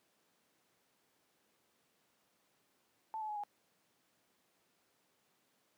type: tone with pitch steps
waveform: sine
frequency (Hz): 880 / 860.9 / 842.2 / 823.9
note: A5 / A5 / G#5 / G#5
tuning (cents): 0 / -38 / +24 / -14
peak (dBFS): -38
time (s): 3.14-3.436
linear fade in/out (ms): 0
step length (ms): 74
effects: pink hiss -75 dBFS RMS until 5.77 s + high-pass 200 Hz 12 dB/octave